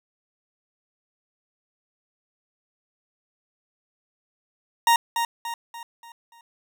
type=tone with echo; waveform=40% pulse; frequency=932.3 Hz; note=A#5; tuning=in tune; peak=-14 dBFS; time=4.87-4.96 s; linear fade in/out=2 ms; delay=290 ms; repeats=5; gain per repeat=-7 dB; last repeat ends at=6.41 s; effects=none